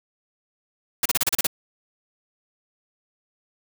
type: noise bursts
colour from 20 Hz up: white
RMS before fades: -20 dBFS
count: 8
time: 1.03-1.469 s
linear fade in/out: 5 ms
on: 26 ms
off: 33 ms
effects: none